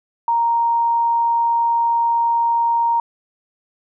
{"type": "tone", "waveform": "sine", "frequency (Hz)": 932.3, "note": "A#5", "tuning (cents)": 0, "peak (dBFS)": -14, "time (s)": [0.28, 3], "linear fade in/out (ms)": 2, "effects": []}